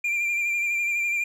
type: tone with vibrato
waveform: triangle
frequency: 2381 Hz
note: D7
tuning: 23 cents sharp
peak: -21 dBFS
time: 0.04-1.24 s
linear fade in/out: 5 ms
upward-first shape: sine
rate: 12 Hz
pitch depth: 30 cents each way
effects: none